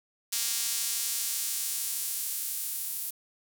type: tone with high-pass filter sweep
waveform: sawtooth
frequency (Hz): 233.1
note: A#3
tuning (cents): 0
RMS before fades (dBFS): -32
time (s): 0.32-3.11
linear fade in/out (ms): 10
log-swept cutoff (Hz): 5800 to 12000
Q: 0.79
effects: 8-bit